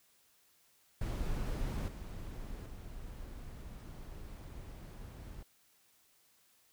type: noise with level steps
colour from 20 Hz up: brown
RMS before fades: -36 / -44 / -47 dBFS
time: 1.01-5.43 s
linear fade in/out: 5 ms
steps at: 1.88 / 2.66 s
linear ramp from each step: 2 ms
effects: white hiss -69 dBFS RMS until 6.72 s